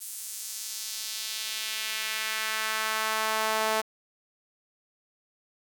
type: tone with high-pass filter sweep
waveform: sawtooth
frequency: 218.7 Hz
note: A3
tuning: 10 cents flat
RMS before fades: -31 dBFS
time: 0-3.82 s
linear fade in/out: 20 ms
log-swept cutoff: 9400 to 670 Hz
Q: 1.2
effects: 8-bit